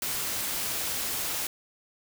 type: noise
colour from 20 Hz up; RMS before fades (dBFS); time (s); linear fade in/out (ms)
white; -31; 0.02-1.47; 2
effects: none